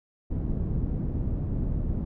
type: low-pass noise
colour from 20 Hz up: pink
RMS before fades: -28 dBFS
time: 0.3-2.05 s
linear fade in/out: 10 ms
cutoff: 220 Hz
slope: 12 dB/octave
effects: none